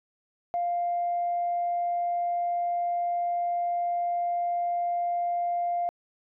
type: tone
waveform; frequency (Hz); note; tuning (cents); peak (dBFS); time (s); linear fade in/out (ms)
sine; 698.5; F5; 0; -24; 0.54-5.89; 0
effects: tanh soft clip ceiling -20 dBFS